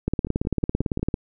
two click trains, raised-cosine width 3 ms, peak -22 / -9 dBFS, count 5 / 20, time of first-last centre 0.27-0.995 / 0.08-1.141 s, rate 5.52 / 17.9 Hz, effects none

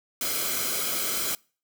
white noise with comb filter, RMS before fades -28 dBFS, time 0.21-1.35 s, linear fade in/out 2 ms, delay 1.1 ms, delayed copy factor -0.7, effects noise-tail reverb RT60 0.4 s tail -26 dB re dry

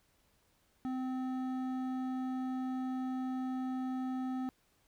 sine tone with hard clipping, 258 Hz, C4, 24 cents flat, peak -36 dBFS, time 0.85-4.49 s, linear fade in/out 0 ms, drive 10 dB, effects pink hiss -72 dBFS RMS until 4.87 s

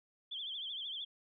sine tone with vibrato, 3300 Hz, G#7, 12 cents flat, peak -39 dBFS, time 0.31-1.05 s, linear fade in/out 10 ms, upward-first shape triangle, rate 13 Hz, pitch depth 140 cents each way, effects none

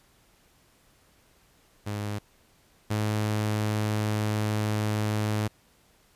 sawtooth tone pair in turn, 103.83 / 106.56 Hz, G#2 / G#2, 0 / +45 cents, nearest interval unison, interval 45 cents, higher second, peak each -26 / -21 dBFS, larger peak second, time 1.86-2.19 / 2.9-5.48 s, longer second, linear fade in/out 10 ms, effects pink hiss -62 dBFS RMS until 6.15 s + resampled to 32000 Hz

